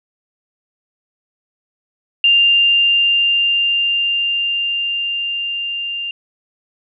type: tone with level ramp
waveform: sine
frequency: 2794 Hz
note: F7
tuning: in tune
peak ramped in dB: -8 to -21 dBFS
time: 2.24-6.11 s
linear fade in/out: 2 ms
effects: none